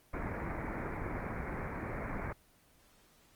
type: low-pass noise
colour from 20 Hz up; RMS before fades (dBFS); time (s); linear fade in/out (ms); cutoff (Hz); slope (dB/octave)
pink; -38; 0.13-2.33; 10; 2300; 96
effects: pink hiss -65 dBFS RMS until 3.35 s + Opus 24 kbps